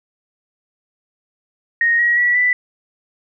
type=tone with pitch steps; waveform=sine; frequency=1864.7 / 1902.8 / 1941.6 / 1981.3 Hz; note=A#6 / A#6 / B6 / B6; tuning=0 / +35 / -30 / +5 cents; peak=-12 dBFS; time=1.81-2.53 s; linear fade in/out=2 ms; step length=180 ms; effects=none